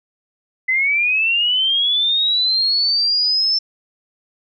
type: linear sweep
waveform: sine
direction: up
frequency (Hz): 2015 to 5330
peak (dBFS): -14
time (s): 0.68-3.59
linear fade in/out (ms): 10
effects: none